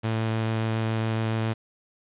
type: tone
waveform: sawtooth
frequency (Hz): 111.6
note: A2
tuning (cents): +25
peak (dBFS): -20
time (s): 0.03-1.54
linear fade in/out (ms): 20
effects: resampled to 8000 Hz + 8-bit